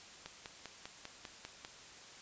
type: click train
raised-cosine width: 0.2 ms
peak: -27 dBFS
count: 8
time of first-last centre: 0.26-1.649 s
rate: 5.04 Hz
effects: white hiss -54 dBFS RMS until 2.21 s + resampled to 16000 Hz